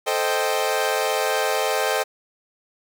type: chord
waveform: sawtooth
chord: A half-diminished seventh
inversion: none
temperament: equal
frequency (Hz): 440 / 523.3 / 622.3 / 784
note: A4 / C5 / Eb5 / G5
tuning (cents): 0 / 0 / 0 / 0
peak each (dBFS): -22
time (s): 0.06-2.04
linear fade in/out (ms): 20
effects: none